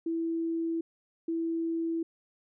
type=tone pair in turn; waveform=sine; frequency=330 / 330 Hz; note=E4 / E4; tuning=+2 / +2 cents; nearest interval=unison; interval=0 cents; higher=neither; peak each=-28 dBFS; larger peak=neither; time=0.06-0.81 / 1.28-2.03 s; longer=neither; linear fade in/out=5 ms; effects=none